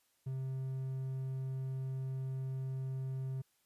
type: tone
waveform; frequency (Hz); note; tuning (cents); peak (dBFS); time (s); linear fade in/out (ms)
triangle; 132.1; C3; +17; -34; 0.26-3.42; 10
effects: white hiss -75 dBFS RMS until 3.65 s + resampled to 32000 Hz